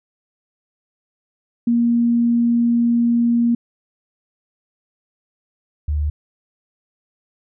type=tone pair in turn; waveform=sine; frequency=235.8 / 74.42 Hz; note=A#3 / D2; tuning=+20 / +24 cents; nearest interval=octave + minor sixth; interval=1996 cents; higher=first; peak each=-13 / -17 dBFS; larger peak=first; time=1.67-3.55 / 5.88-6.1 s; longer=first; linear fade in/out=5 ms; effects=none